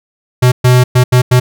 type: tone bursts at uneven times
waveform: square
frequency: 125.4 Hz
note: B2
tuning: 27 cents sharp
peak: -5 dBFS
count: 5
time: 0.42-0.52 / 0.64-0.84 / 0.95-1.04 / 1.12-1.22 / 1.31-1.4 s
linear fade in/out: 10 ms
effects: none